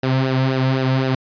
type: tone with flanger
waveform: sawtooth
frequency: 131.5 Hz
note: C3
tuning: 9 cents sharp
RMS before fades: -18 dBFS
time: 0.03-1.15 s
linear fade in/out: 5 ms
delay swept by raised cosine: 0.88 to 2.78 ms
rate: 3.9 Hz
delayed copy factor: -0.65
effects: resampled to 11025 Hz